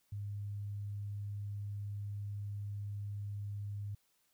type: tone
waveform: sine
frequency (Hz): 102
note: G#2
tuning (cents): -31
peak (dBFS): -38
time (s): 0.12-3.95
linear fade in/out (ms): 5
effects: white hiss -75 dBFS RMS until 4.33 s